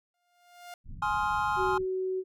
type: tone with exponential growth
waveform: sawtooth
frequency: 705 Hz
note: F5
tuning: 16 cents sharp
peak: -36 dBFS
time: 0.14-0.74 s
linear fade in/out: 2 ms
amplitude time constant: 130 ms
type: low-pass noise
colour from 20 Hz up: pink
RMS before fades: -44 dBFS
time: 0.84-1.86 s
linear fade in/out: 50 ms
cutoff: 180 Hz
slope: 24 dB/octave
type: chord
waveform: triangle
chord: F minor seventh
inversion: first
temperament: just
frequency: 838.1 / 1047.7 / 1257.2 / 1396.9 Hz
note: Ab5 / C6 / Eb6 / F6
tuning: +16 / +2 / +18 / 0 cents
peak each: -28 / -29 / -33 / -31 dBFS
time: 1.02-1.78 s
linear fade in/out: 5 ms
type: tone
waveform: sine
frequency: 374.5 Hz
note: F#4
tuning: 21 cents sharp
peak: -28 dBFS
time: 1.56-2.24 s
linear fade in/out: 50 ms
effects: none